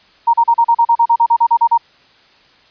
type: tone bursts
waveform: sine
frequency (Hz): 932.3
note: A#5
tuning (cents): 0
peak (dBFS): -7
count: 15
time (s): 0.27-1.778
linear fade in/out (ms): 10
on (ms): 66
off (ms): 37
effects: white hiss -49 dBFS RMS until 2.7 s + resampled to 11025 Hz